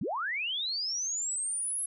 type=linear sweep; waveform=sine; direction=up; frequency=123.47 to 10990 Hz; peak=-30 dBFS; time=0.01-1.86 s; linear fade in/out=5 ms; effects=none